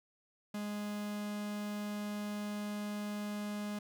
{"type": "tone", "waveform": "45% pulse", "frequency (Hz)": 207.7, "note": "G#3", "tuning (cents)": 0, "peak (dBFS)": -37, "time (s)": [0.54, 3.79], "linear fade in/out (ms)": 5, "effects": []}